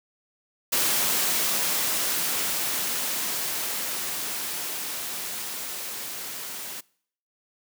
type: noise with level ramp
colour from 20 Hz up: white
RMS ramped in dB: -23 to -36 dBFS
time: 0.72-6.81 s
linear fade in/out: 10 ms
effects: noise-tail reverb RT60 0.6 s tail -24 dB re dry + high-pass 150 Hz 12 dB/octave